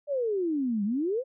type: exponential two-way sweep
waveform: sine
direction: down then up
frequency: 600 to 196 to 548 Hz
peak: -25 dBFS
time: 0.07-1.24 s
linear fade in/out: 50 ms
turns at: 0.84 s
effects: none